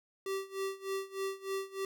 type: tone with tremolo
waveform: square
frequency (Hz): 387.9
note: G4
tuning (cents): -18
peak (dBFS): -33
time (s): 0.26-1.85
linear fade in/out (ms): 2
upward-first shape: sine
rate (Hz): 3.3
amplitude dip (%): 90
effects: none